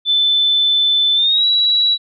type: tone with pitch glide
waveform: sine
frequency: 3520 to 3906 Hz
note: A7 to B7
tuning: 0 to -20 cents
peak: -11 dBFS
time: 0.05-1.98 s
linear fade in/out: 50 ms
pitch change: +180 cents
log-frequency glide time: 1.15-1.45 s
effects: none